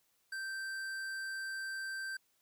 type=tone with tanh clipping; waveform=sine; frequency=1563 Hz; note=G6; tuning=6 cents flat; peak=-40 dBFS; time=0.32-2.17 s; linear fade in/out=5 ms; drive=15 dB; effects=white hiss -75 dBFS RMS until 2.41 s